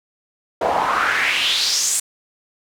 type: noise with band-pass filter sweep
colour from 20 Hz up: pink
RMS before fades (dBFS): -19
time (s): 0.61-2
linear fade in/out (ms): 5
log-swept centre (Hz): 630 to 8600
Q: 3.7
effects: none